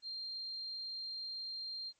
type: tone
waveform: sine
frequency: 4186 Hz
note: C8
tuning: in tune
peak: -40 dBFS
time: 0.02-1.93 s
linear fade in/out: 50 ms
effects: white hiss -75 dBFS RMS until 1.99 s + MP3 32 kbps